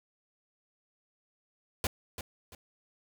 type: noise with echo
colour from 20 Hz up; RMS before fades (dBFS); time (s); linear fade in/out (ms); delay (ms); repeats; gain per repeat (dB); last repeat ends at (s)
pink; -30; 1.84-1.87; 2; 340; 2; -10; 2.55
effects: none